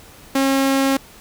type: tone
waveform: sawtooth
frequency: 270.9 Hz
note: C#4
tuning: 40 cents flat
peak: -11 dBFS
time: 0.35-0.97 s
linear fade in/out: 5 ms
effects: pink hiss -44 dBFS RMS until 1.2 s